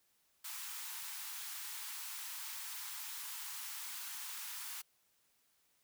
white high-pass noise, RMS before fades -45 dBFS, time 0.44-4.82 s, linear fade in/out 10 ms, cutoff 820 Hz, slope 96 dB/octave, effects white hiss -75 dBFS RMS until 5.83 s

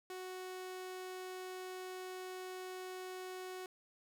sawtooth tone, 370 Hz, F#4, in tune, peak -40 dBFS, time 0.1-3.66 s, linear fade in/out 2 ms, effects 11-bit

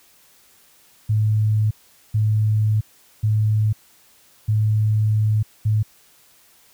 sine tone bursts at uneven times, 107.5 Hz, A2, 40 cents flat, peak -15 dBFS, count 5, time 1.09-1.71 / 2.14-2.81 / 3.23-3.73 / 4.48-5.43 / 5.65-5.83 s, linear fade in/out 10 ms, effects white hiss -54 dBFS RMS until 6.73 s

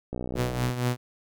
click train, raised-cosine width 2 ms, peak -19 dBFS, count 36, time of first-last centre 0.13-0.695 s, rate 62 Hz
sawtooth tone with tremolo, 123.47 Hz, B2, in tune, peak -18 dBFS, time 0.35-0.97 s, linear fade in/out 50 ms, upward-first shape triangle, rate 4.3 Hz, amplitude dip 70%
effects none

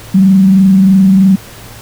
sine tone with frequency modulation, 191.6 Hz, G3, 39 cents flat, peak -3 dBFS, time 0.14-1.36 s, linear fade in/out 10 ms, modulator 23.1 Hz, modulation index 0.31, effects added 111 Hz sine -36 dBFS peak until 1.81 s + pink hiss -33 dBFS RMS until 1.81 s

